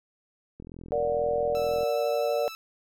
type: click train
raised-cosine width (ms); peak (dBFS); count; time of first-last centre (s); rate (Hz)
3; -30; 53; 0.6-1.832; 42.2
type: chord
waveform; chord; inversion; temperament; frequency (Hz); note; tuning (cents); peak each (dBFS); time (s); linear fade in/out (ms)
sine; Bb augmented; none; just; 466.2 / 582.7 / 728.4; Bb4 / D5 / F#5; 0 / -14 / -27; -28 / -26 / -32; 0.92-2.48; 0
type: tone with vibrato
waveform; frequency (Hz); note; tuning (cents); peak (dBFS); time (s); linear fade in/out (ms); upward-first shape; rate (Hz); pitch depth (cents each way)
15% pulse; 1318.5; E6; 0; -32; 1.55-2.55; 0; triangle; 12; 12
effects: none